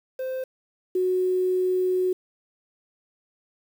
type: tone pair in turn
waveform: triangle / sine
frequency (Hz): 519 / 368.2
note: C5 / F#4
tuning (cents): -14 / -8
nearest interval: tritone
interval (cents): 594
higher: first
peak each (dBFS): -25 / -20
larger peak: second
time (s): 0.19-0.44 / 0.95-2.13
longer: second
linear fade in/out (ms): 5
effects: 8-bit